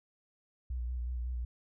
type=tone with vibrato; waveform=sine; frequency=61.1 Hz; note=B1; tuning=18 cents flat; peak=-33 dBFS; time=0.7-1.45 s; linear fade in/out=5 ms; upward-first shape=square; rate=5.4 Hz; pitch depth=35 cents each way; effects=none